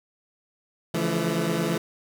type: tone cluster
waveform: 20% pulse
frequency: 141.1 / 167.2 / 176.2 / 215.8 Hz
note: C#3 / E3 / F3 / A3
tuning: +31 / +25 / +16 / -33 cents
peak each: -28 / -21 / -28 / -24 dBFS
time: 0.94-1.78 s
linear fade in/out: 5 ms
effects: none